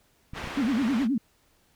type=low-pass noise; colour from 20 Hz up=white; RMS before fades=-37 dBFS; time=0.33-1.08 s; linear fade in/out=50 ms; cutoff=2100 Hz; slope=12 dB/octave
type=clicks; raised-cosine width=5 ms; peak=-26 dBFS; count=3; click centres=0.335 / 0.442 / 0.474 s
type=tone with vibrato; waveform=sine; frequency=248.7 Hz; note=B3; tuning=12 cents sharp; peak=-22 dBFS; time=0.57-1.18 s; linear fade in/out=5 ms; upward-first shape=sine; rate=9.5 Hz; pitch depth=260 cents each way
effects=pink hiss -65 dBFS RMS until 1.75 s